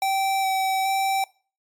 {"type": "tone with vibrato", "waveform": "square", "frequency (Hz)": 771, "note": "G5", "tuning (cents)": -29, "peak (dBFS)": -21, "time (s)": [0.02, 1.24], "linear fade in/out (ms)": 2, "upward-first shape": "square", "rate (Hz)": 1.2, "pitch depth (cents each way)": 11, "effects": ["noise-tail reverb RT60 0.4 s tail -23 dB re dry", "MP3 96 kbps"]}